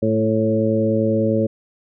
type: harmonic tone with a mistuned harmonic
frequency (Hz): 110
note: A2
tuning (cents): 0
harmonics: 1 / 2 / 3 / 4 / 5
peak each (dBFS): -23 / -20 / -23 / -23 / -21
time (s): 0.02-1.47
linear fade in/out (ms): 10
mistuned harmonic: 3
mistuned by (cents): +16
effects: none